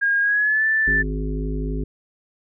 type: tone with pitch glide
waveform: sine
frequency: 1625 to 1761.9 Hz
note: G#6 to A6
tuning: -38 to +2 cents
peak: -16 dBFS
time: 0.01-1.03 s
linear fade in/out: 20 ms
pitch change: +140 cents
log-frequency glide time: 0.21-0.65 s
type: harmonic tone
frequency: 51.91 Hz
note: G#1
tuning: in tune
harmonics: 1 / 3 / 5 / 7 / 8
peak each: -24 / -30 / -30 / -35 / -34 dBFS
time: 0.87-1.84 s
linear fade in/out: 5 ms
effects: none